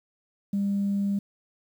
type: tone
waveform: sine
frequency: 200 Hz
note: G3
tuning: 35 cents sharp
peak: -22 dBFS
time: 0.53-1.19 s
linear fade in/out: 5 ms
effects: tanh soft clip ceiling -19 dBFS + 9-bit